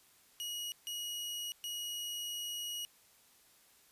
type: tone bursts at uneven times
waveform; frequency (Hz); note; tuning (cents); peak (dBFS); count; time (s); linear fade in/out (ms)
sawtooth; 2900; F#7; -35; -35; 3; 0.4-0.72 / 0.87-1.52 / 1.64-2.85; 0
effects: white hiss -65 dBFS RMS until 3.91 s + resampled to 32000 Hz